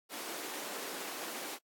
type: high-pass noise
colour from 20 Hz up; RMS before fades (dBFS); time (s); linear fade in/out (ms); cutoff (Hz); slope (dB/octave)
pink; -42; 0.09-1.59; 50; 280; 24
effects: noise-tail reverb RT60 0.1 s tail -26 dB re dry + AAC 64 kbps